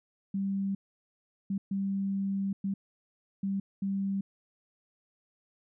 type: tone bursts at uneven times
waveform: sine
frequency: 196 Hz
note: G3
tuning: in tune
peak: -28 dBFS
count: 6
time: 0.34-0.75 / 1.5-1.58 / 1.71-2.53 / 2.64-2.74 / 3.43-3.6 / 3.82-4.21 s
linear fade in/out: 5 ms
effects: none